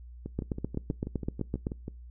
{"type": "two click trains", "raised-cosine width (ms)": 3, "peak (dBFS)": [-23, -17], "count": [11, 11], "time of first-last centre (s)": [[0.26, 1.881], [0.39, 1.669]], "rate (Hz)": [6.17, 7.82], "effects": ["noise-tail reverb RT60 0.3 s tail -24 dB re dry", "added 60 Hz sine -44 dBFS peak until 2.1 s"]}